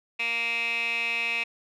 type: tone with band-pass filter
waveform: 15% pulse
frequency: 232.8 Hz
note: A#3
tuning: 2 cents flat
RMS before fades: -28 dBFS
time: 0.19-1.44 s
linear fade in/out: 10 ms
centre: 2600 Hz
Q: 7.8
effects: none